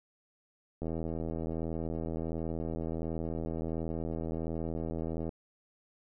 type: click train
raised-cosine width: 2 ms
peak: -23 dBFS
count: 365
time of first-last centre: 0.82-5.292 s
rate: 81.4 Hz
effects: none